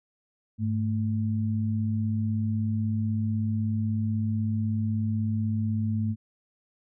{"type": "tone pair together", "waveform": "sine", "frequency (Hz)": [103.83, 220], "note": ["G#2", "A3"], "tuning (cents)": [0, 0], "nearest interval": "octave + minor second", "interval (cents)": 1300, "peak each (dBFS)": [-26, -28], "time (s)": [0.58, 6.16], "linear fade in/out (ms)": 50, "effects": []}